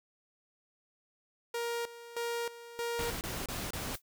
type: tone with tremolo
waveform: sawtooth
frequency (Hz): 470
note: A#4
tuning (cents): +14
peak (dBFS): -29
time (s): 1.54-3.12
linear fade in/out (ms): 5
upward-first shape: square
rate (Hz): 1.6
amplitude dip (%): 80
type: noise bursts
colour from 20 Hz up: pink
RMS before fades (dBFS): -38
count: 4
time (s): 2.99-3.954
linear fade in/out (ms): 0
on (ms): 220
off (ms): 28
type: noise with exponential decay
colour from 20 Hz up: blue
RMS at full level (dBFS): -37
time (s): 3.94-4.02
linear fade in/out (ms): 5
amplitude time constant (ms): 17
effects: none